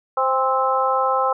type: harmonic tone with a mistuned harmonic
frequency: 261.6 Hz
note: C4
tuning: in tune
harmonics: 2 / 3 / 4 / 5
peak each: -22 / -22 / -22 / -22 dBFS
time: 0.17-1.33 s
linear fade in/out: 5 ms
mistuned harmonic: 3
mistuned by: +31 cents
effects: none